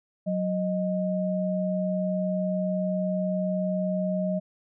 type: tone pair together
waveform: sine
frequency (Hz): 185 / 621.3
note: F#3 / D#5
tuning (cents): 0 / -3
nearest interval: octave + major sixth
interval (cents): 2097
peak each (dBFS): -26 / -28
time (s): 0.26-4.4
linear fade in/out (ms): 20
effects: none